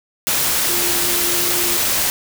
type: tone in noise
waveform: sine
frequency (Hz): 349.2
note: F4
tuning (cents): 0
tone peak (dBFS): -27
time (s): 0.69-1.77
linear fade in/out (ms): 0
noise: white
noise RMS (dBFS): -18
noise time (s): 0.27-2.1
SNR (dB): -12
effects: none